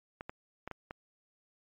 clicks, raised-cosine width 0.5 ms, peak -25 dBFS, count 5, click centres 0.209 / 0.295 / 0.676 / 0.713 / 0.909 s, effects MP3 64 kbps

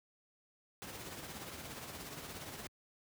pink noise with tremolo, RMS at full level -44 dBFS, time 0.82-2.67 s, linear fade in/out 0 ms, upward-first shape triangle, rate 17 Hz, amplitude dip 50%, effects high-pass 80 Hz 12 dB/octave

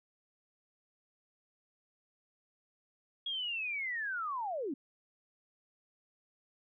sine linear sweep, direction down, 3322 to 246.9 Hz, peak -34 dBFS, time 3.26-4.74 s, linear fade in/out 5 ms, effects none

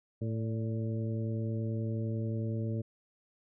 harmonic tone with a mistuned harmonic, 111.3 Hz, A2, 20 cents sharp, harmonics 1 / 2 / 3 / 4 / 5, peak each -32 / -38 / -42 / -44 / -46 dBFS, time 0.21-2.82 s, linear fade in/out 10 ms, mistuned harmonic 5, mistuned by +47 cents, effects none

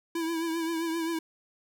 square tone with vibrato, 329.6 Hz, E4, in tune, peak -29 dBFS, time 0.15-1.19 s, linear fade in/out 5 ms, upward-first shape triangle, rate 7.6 Hz, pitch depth 54 cents each way, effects none

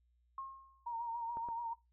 sine tone with exponential decay, 1075 Hz, C6, 47 cents sharp, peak -39 dBFS, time 0.38-0.94 s, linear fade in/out 2 ms, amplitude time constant 120 ms
sine tone with vibrato, 932.3 Hz, A#5, in tune, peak -37 dBFS, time 0.86-1.74 s, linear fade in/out 10 ms, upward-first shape sine, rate 7 Hz, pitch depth 42 cents each way
clicks, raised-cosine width 1 ms, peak -35 dBFS, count 2, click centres 1.371 / 1.487 s
effects noise-tail reverb RT60 0.2 s tail -18 dB re dry + added 60 Hz sine -70 dBFS peak until 1.92 s

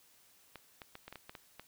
clicks, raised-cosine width 0.3 ms, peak -30 dBFS, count 9, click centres 0.557 / 0.818 / 0.954 / 1.08 / 1.126 / 1.157 / 1.295 / 1.352 / 1.596 s, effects white hiss -65 dBFS RMS until 1.67 s

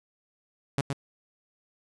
sawtooth tone with echo, 138.59 Hz, C#3, in tune, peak -20 dBFS, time 0.78-0.81 s, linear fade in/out 0 ms, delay 120 ms, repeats 1, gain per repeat -4 dB, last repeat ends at 0.93 s, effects resampled to 24000 Hz + 10-bit

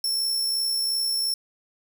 sawtooth tone with amplitude modulation, 5400 Hz, E8, 41 cents sharp, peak -19 dBFS, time 0.04-1.34 s, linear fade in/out 2 ms, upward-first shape sine, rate 62.8 Hz, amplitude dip 30%, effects none

